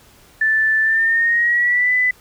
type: tone with pitch glide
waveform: sine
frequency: 1760 to 1998.5 Hz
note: A6 to B6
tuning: 0 to +20 cents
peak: -13 dBFS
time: 0.41-2.11 s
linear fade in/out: 5 ms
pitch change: +220 cents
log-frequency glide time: 0.82-1.93 s
effects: pink hiss -49 dBFS RMS until 2.2 s